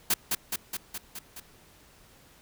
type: noise with echo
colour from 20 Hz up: white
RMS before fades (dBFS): -24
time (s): 0.1-0.14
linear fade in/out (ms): 5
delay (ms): 210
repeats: 6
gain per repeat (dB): -3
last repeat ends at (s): 1.4
effects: pink hiss -57 dBFS RMS until 2.41 s